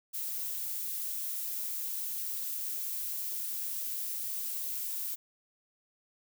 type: noise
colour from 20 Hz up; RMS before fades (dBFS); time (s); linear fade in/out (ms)
violet; -36; 0.13-5.16; 20
effects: none